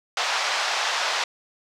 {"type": "band-pass noise", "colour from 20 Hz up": "pink", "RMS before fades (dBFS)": -25, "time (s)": [0.17, 1.24], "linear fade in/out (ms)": 2, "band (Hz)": [690, 5900], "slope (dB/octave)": 24, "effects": []}